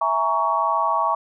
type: chord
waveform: sine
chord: A# half-diminished seventh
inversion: second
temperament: equal with one note detuned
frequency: 659.3 / 830.6 / 932.3 / 1119.7 Hz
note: E5 / G#5 / A#5 / C#6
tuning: 0 / 0 / 0 / +17 cents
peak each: -26 / -26 / -23 / -21 dBFS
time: 0.01-1.15 s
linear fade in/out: 5 ms
effects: none